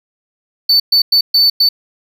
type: tone bursts at uneven times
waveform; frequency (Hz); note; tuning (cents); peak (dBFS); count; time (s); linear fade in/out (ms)
triangle; 4512; C#8; +30; -6; 5; 0.69-0.8 / 0.92-1.02 / 1.12-1.21 / 1.34-1.5 / 1.6-1.69; 5
effects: none